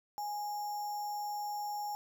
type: tone with sample-and-hold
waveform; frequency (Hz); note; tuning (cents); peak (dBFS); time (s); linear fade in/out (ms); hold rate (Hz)
sine; 830.6; G#5; 0; -35; 0.18-1.95; 0; 6300
effects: none